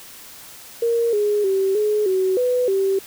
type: tone with pitch steps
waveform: sine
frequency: 466.3 / 415.6 / 385.9 / 422.4 / 376.4 / 497 / 388 Hz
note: A#4 / G#4 / G4 / G#4 / F#4 / B4 / G4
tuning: +1 / +1 / -27 / +29 / +30 / +11 / -18 cents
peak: -16 dBFS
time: 0.82-2.99 s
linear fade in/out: 5 ms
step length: 310 ms
effects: white hiss -41 dBFS RMS until 3.06 s